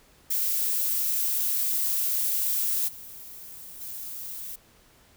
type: noise with level steps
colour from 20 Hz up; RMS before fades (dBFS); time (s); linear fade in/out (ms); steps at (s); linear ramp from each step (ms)
violet; -26 / -43 / -37; 0.3-4.56; 10; 2.87 / 3.8; 20
effects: pink hiss -58 dBFS RMS until 5.16 s